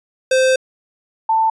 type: tone pair in turn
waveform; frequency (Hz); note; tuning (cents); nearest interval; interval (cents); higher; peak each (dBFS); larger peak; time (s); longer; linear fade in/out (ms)
square / sine; 520 / 889.3; C5 / A5; -11 / +18; major sixth; 929; second; -12; neither; 0.31-0.56 / 1.29-1.5; first; 5
effects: resampled to 22050 Hz